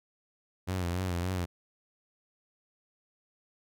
sawtooth tone with vibrato, 89.9 Hz, F#2, 49 cents flat, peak -26 dBFS, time 0.67-1.46 s, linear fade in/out 20 ms, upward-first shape sine, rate 3.5 Hz, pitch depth 75 cents each way, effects none

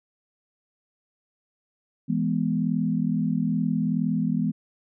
sine chord, E major, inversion none, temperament equal with one note detuned, 165.39 / 207.7 / 246.9 Hz, E3 / G#3 / B3, +6 / 0 / 0 cents, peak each -26 dBFS, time 2.08-4.52 s, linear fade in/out 20 ms, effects none

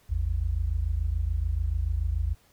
sine tone pair together, 54.07 / 81 Hz, A1 / E2, -30 / -30 cents, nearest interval perfect fifth, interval 700 cents, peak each -27 dBFS, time 0.09-2.35 s, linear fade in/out 20 ms, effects pink hiss -62 dBFS RMS until 2.52 s

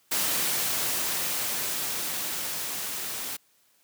white noise with level ramp, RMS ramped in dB -26 to -34 dBFS, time 0.11-3.37 s, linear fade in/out 10 ms, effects white hiss -65 dBFS RMS until 3.83 s + high-pass 100 Hz 12 dB/octave

